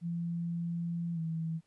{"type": "tone with pitch glide", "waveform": "sine", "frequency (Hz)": [170, 162.51], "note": ["F3", "E3"], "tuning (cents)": [-46, -24], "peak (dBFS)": -32, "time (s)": [0.01, 1.61], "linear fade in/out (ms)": 50, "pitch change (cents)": -78, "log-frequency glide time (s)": [1.14, 1.19], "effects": ["pink hiss -75 dBFS RMS until 1.66 s", "resampled to 24000 Hz"]}